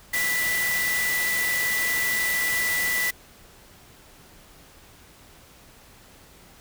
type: tone in noise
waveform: sine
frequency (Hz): 1975.5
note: B6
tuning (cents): 0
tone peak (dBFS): -23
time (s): 0.13-3.11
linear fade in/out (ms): 10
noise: white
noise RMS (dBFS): -29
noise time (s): 0.13-3.11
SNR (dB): +3
effects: pink hiss -51 dBFS RMS until 6.6 s